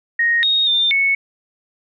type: tone with pitch steps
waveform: sine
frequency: 1868 / 3732 / 3597 / 2208 Hz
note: A#6 / A#7 / A7 / C#7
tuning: +3 / +1 / +37 / -7 cents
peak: -13 dBFS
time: 0.19-1.15 s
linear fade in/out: 5 ms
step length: 240 ms
effects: none